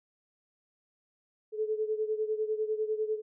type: beating tone pair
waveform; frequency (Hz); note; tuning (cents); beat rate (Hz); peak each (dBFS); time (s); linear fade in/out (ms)
sine; 430 / 440; A4 / A4; -40 / 0; 10; -30 / -34; 1.52-3.22; 50
effects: none